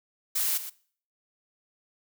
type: noise with echo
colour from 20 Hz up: blue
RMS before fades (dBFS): -27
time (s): 0.35-0.58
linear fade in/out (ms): 10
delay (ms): 120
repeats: 1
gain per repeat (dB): -11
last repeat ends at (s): 0.7
effects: noise-tail reverb RT60 0.5 s tail -20 dB re dry